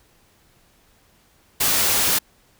white noise, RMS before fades -19 dBFS, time 1.6-2.19 s, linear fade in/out 10 ms, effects pink hiss -58 dBFS RMS until 2.59 s

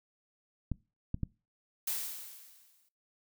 clicks, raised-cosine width 5 ms, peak -20 dBFS, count 3, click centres 0.717 / 1.144 / 1.233 s
blue noise with exponential decay, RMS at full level -32 dBFS, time 1.87-2.89 s, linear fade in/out 5 ms, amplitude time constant 220 ms
effects noise-tail reverb RT60 0.3 s tail -23 dB re dry

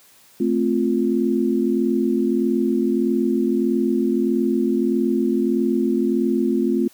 sine chord, F major, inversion first, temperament equal, 220 / 261.6 / 349.2 Hz, A3 / C4 / F4, 0 / 0 / 0 cents, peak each -21 dBFS, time 0.4-6.88 s, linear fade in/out 5 ms, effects white hiss -52 dBFS RMS until 6.93 s + high-pass 80 Hz 12 dB/octave

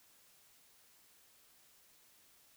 silence, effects white hiss -66 dBFS RMS until 2.56 s

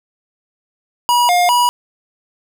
square tone with pitch steps, 967 / 710 / 971 Hz, B5 / F5 / B5, -37 / +28 / -30 cents, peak -11 dBFS, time 1.09-1.69 s, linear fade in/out 0 ms, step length 200 ms, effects none

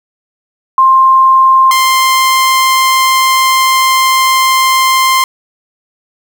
sine / sawtooth tone pair in turn, 1055 / 1048.9 Hz, C6 / C6, +14 / +4 cents, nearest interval unison, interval 10 cents, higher first, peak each -3 dBFS, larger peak neither, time 0.78-1.71 / 1.71-5.24 s, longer second, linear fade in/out 2 ms, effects 7-bit

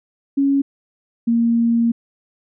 sine tone pair in turn, 277.2 / 232.6 Hz, C#4 / A#3, 0 / -4 cents, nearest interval minor third, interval 304 cents, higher first, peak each -13 dBFS, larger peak neither, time 0.37-0.62 / 1.27-1.92 s, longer second, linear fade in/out 10 ms, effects none

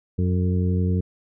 harmonic tone with a mistuned harmonic, 91.2 Hz, F#2, 24 cents flat, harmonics 1 / 2 / 3 / 4 / 5, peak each -20 / -24 / -33 / -34 / -33 dBFS, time 0.18-1.01 s, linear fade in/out 10 ms, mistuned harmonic 5, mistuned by -18 cents, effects none

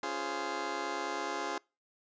15% pulse chord, Db major seventh, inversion none, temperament just, 277.2 / 346.5 / 415.8 / 519.7 Hz, Db4 / F4 / Ab4 / C5, 0 / -14 / +2 / -12 cents, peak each -36 / -33 / -33 / -37 dBFS, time 0.03-1.58 s, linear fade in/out 2 ms, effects noise-tail reverb RT60 0.3 s tail -26 dB re dry + resampled to 16000 Hz

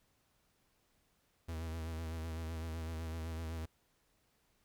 45% pulse tone with vibrato, 81.2 Hz, E2, 26 cents flat, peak -39 dBFS, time 1.48-3.66 s, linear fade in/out 10 ms, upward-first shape sine, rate 7.9 Hz, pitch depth 44 cents each way, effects pink hiss -75 dBFS RMS until 4.64 s

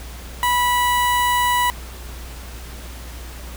sawtooth tone with notch filter, 980 Hz, B5, 14 cents flat, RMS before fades -18 dBFS, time 0.43-1.7 s, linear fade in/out 0 ms, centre 5200 Hz, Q 1.3, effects added 60 Hz sine -33 dBFS peak until 3.56 s + pink hiss -39 dBFS RMS until 3.56 s

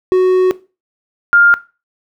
triangle / sine tone pair in turn, 370 / 1404.6 Hz, F#4 / F6, 0 / +10 cents, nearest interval octave + major seventh, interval 2310 cents, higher second, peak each -5 dBFS, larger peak neither, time 0.12-0.51 / 1.33-1.54 s, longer first, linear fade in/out 0 ms, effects noise-tail reverb RT60 0.3 s tail -18 dB re dry

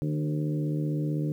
harmonic tone with a mistuned harmonic, 75.7 Hz, D#2, 47 cents flat, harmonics 2 / 3 / 4 / 5 / 6 / 7, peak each -27 / -40 / -32 / -40 / -42 / -43 dBFS, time 0.02-1.32 s, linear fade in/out 0 ms, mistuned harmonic 4, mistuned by -15 cents, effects 10-bit

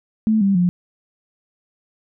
sine tone with pitch steps, 218.4 / 196.83 / 177.4 Hz, A3 / G3 / F3, -13 / +7 / +27 cents, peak -13 dBFS, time 0.27-0.69 s, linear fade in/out 0 ms, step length 140 ms, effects none

